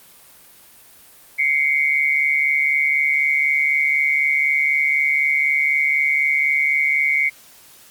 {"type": "tone pair together", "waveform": "sine", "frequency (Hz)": [2093, 2237], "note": ["C7", "C#7"], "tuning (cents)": [0, 15], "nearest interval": "minor second", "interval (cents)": 115, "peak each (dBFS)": -18, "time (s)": [1.38, 7.3], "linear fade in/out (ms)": 20, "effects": ["white hiss -47 dBFS RMS until 7.9 s", "Opus 32 kbps"]}